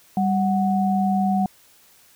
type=tone pair together; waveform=sine; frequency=196 / 740 Hz; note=G3 / F#5; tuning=0 / 0 cents; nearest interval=octave + major seventh; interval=2300 cents; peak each=-19 / -22 dBFS; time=0.17-1.46 s; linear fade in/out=2 ms; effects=white hiss -54 dBFS RMS until 2.15 s